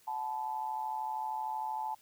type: tone with amplitude modulation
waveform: sine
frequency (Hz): 871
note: A5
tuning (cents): -18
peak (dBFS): -30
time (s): 0.07-1.95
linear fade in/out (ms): 10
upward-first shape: sine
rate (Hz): 133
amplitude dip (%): 75
effects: white hiss -64 dBFS RMS until 2.01 s